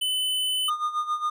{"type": "tone", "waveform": "square", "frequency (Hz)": 3017, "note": "F#7", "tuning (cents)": 33, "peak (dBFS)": -24, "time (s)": [0.01, 0.7], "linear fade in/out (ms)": 10}
{"type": "tone with tremolo", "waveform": "triangle", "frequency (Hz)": 1221, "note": "D#6", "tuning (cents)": -33, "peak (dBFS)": -20, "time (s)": [0.68, 1.3], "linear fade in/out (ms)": 5, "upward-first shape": "sine", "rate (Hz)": 7.3, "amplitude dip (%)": 75}
{"effects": []}